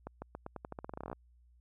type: accelerating click train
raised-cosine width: 1 ms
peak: -27 dBFS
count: 19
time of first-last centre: 0.07-1.13 s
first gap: 150 ms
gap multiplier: 0.87
effects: added 60 Hz sine -61 dBFS peak until 1.6 s